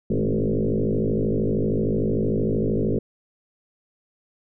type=tone with frequency modulation; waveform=sine; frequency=110 Hz; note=A2; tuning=in tune; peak=-19 dBFS; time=0.1-2.99 s; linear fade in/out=5 ms; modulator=53.1 Hz; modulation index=7.1; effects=none